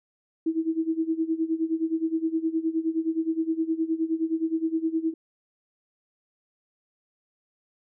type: tone with tremolo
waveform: sine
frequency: 323.6 Hz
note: E4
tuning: 32 cents flat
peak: -20 dBFS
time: 0.46-5.14 s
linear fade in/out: 5 ms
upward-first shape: sine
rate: 9.6 Hz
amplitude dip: 85%
effects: none